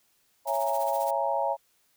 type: chord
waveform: sine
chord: A# half-diminished seventh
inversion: first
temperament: equal with one note detuned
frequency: 554.4 / 668.5 / 830.6 / 932.3 Hz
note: C#5 / E5 / G#5 / A#5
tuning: 0 / +24 / 0 / 0 cents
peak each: -30 dBFS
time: 0.45-1.57 s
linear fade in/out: 50 ms
type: noise with tremolo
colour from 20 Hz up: blue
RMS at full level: -40 dBFS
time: 0.47-1.11 s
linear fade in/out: 5 ms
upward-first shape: sine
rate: 15 Hz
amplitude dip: 65%
effects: white hiss -68 dBFS RMS until 1.96 s